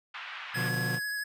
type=band-pass noise; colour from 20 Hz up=pink; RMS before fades=-41 dBFS; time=0.14-0.69 s; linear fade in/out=5 ms; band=1100 to 3100 Hz; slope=24 dB/octave
type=chord; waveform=40% pulse; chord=B diminished; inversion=none; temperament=just; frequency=123.47 / 148.16 / 177.8 Hz; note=B2 / D3 / F3; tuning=0 / +16 / +31 cents; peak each=-32 / -37 / -35 dBFS; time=0.54-1 s; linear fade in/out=50 ms
type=tone with vibrato; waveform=square; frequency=1678 Hz; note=G#6; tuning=17 cents sharp; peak=-32 dBFS; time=0.54-1.24 s; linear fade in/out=10 ms; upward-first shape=triangle; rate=12 Hz; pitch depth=19 cents each way
effects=none